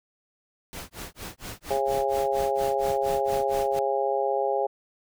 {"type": "noise with tremolo", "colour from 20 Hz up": "pink", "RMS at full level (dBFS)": -36, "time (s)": [0.73, 3.79], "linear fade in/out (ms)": 0, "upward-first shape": "sine", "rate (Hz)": 4.3, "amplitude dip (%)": 100}
{"type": "harmonic tone", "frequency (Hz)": 136.3, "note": "C#3", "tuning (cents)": -29, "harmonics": [3, 4, 5, 6], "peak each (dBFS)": [-28, -27, -30, -28], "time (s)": [1.7, 4.67], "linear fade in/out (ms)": 10}
{"effects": []}